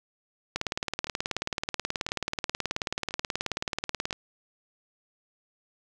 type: two click trains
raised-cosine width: 0.2 ms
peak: -22 / -11 dBFS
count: 4 / 67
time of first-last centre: 1.07-4.128 / 0.56-4.108 s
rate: 0.981 / 18.6 Hz
effects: none